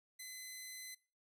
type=tone; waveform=10% pulse; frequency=2030 Hz; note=B6; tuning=47 cents sharp; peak=-38 dBFS; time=0.19-0.95 s; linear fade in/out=10 ms; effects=noise-tail reverb RT60 0.4 s tail -23 dB re dry